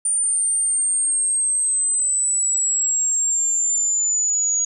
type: linear sweep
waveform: sine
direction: down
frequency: 9080 to 6730 Hz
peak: -17 dBFS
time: 0.05-4.65 s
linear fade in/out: 5 ms
effects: none